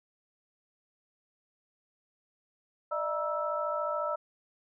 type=tone cluster; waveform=sine; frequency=599 / 653 / 951 / 1317 Hz; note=D5 / E5 / A#5 / E6; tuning=+34 / -17 / +34 / -2 cents; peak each=-33 / -38 / -38 / -33 dBFS; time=2.91-4.16 s; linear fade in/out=10 ms; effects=none

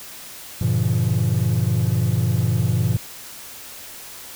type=chord; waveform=triangle; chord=G diminished seventh; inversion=none; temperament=just; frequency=98 / 117.6 / 141.12 / 169.34 Hz; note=G2 / Bb2 / Db3 / Fb3; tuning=0 / +16 / +31 / +47 cents; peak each=-20 / -17 / -23 / -22 dBFS; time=0.61-2.97 s; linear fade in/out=5 ms; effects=tanh soft clip ceiling -9 dBFS + white hiss -38 dBFS RMS until 4.35 s

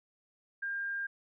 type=tone; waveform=sine; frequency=1603 Hz; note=G6; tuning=38 cents sharp; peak=-33 dBFS; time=0.62-1.07 s; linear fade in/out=10 ms; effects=none

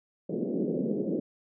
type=band-pass noise; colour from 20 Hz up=pink; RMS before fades=-30 dBFS; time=0.29-1.2 s; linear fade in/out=5 ms; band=170 to 520 Hz; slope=48 dB/octave; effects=none

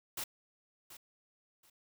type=noise with echo; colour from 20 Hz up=white; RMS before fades=-39 dBFS; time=0.17-0.24 s; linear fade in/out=5 ms; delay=730 ms; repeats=2; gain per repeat=-13 dB; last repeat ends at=1.7 s; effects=none

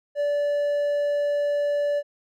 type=tone; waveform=triangle; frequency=580 Hz; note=D5; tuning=22 cents flat; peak=-19 dBFS; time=0.15-2.03 s; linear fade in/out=50 ms; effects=none

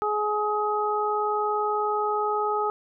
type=harmonic tone; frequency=420.8 Hz; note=G#4; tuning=23 cents sharp; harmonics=1 / 2 / 3; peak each=-27 / -27 / -27 dBFS; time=0.02-2.7 s; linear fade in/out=0 ms; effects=none

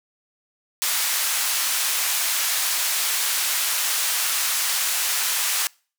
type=band-pass noise; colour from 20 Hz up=white; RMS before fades=-23 dBFS; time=0.82-5.67 s; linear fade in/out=0 ms; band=1000 to 14000 Hz; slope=12 dB/octave; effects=noise-tail reverb RT60 0.4 s tail -26 dB re dry

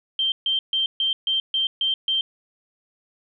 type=tone bursts; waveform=sine; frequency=3143 Hz; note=G7; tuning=4 cents sharp; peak=-19 dBFS; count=8; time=0.19-2.21 s; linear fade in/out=2 ms; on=130 ms; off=140 ms; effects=none

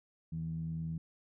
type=tone with low-pass filter; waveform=15% pulse; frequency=81 Hz; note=E2; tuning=30 cents flat; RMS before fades=-38 dBFS; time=0.32-0.98 s; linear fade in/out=5 ms; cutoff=160 Hz; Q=5.1; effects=none

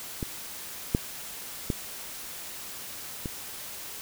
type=clicks; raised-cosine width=3 ms; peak=-17 / -9 / -13 / -19 dBFS; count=4; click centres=0.228 / 0.949 / 1.702 / 3.258 s; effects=white hiss -40 dBFS RMS until 4.01 s

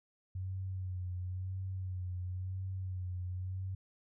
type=tone with vibrato; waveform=sine; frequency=92.5 Hz; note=F#2; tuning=in tune; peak=-36 dBFS; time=0.35-3.75 s; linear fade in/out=5 ms; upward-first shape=sine; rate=0.97 Hz; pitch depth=41 cents each way; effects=none

